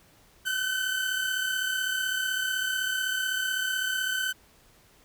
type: tone pair together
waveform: 30% pulse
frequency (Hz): 1496.1 / 1532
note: F#6 / G6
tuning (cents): +19 / -40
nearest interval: unison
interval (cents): 41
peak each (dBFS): -30 / -25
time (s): 0.45-4.33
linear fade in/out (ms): 20
effects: pink hiss -59 dBFS RMS until 5.04 s